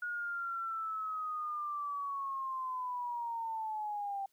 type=linear sweep; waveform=sine; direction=down; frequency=1447 to 781 Hz; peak=-35 dBFS; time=0.02-4.26 s; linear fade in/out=5 ms; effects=white hiss -75 dBFS RMS until 4.32 s